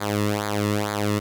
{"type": "tone with flanger", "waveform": "sawtooth", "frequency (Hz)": 103.83, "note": "G#2", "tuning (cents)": 0, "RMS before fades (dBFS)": -24, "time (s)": [0, 1.2], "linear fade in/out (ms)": 20, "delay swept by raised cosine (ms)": [0.35, 1.32], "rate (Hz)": 2.2, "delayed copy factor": -0.85, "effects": []}